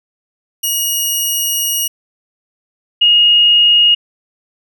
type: tone pair in turn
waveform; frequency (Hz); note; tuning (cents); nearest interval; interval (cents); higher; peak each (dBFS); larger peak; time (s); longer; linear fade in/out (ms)
10% pulse / sine; 2883 / 2865; F#7 / F7; -46 / +44; unison; 10; first; -6; neither; 0.63-1.88 / 3.01-3.95; first; 10
effects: none